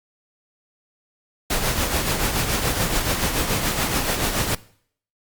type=noise with tremolo; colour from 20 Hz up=pink; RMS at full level=-20 dBFS; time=1.5-4.55 s; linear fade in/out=5 ms; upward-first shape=triangle; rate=7 Hz; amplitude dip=55%; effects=noise-tail reverb RT60 0.6 s tail -21 dB re dry + Opus 48 kbps